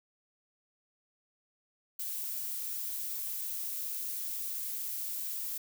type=noise; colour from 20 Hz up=violet; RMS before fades=-37 dBFS; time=1.99-5.58 s; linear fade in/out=5 ms; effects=none